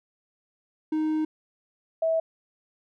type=tone pair in turn; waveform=triangle / sine; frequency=311.1 / 650.1 Hz; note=D#4 / E5; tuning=0 / -24 cents; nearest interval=octave + minor second; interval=1276 cents; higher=second; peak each=-21 dBFS; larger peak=neither; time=0.92-1.25 / 2.02-2.2 s; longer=first; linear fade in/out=5 ms; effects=none